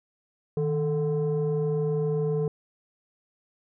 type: tone pair together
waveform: sine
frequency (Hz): 155.86 / 440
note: D#3 / A4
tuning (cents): +3 / 0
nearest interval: octave + tritone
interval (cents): 1797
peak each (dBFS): -24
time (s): 0.57-2.48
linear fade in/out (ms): 2
effects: tanh soft clip ceiling -20 dBFS